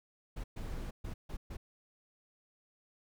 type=noise bursts at uneven times; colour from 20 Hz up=brown; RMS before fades=-40 dBFS; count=5; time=0.36-0.44 / 0.56-0.91 / 1.04-1.14 / 1.29-1.37 / 1.5-1.57 s; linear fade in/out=10 ms; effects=none